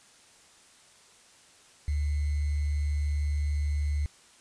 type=tone with sample-and-hold; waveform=sine; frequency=73.42 Hz; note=D2; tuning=in tune; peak=-25 dBFS; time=1.88-4.06 s; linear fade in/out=0 ms; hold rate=2100 Hz; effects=white hiss -57 dBFS RMS until 4.4 s + resampled to 22050 Hz